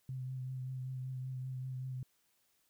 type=tone with vibrato; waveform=sine; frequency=129.4 Hz; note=C3; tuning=19 cents flat; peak=-38 dBFS; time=0.09-2.03 s; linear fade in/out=2 ms; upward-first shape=triangle; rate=5.2 Hz; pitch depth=27 cents each way; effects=white hiss -75 dBFS RMS until 2.69 s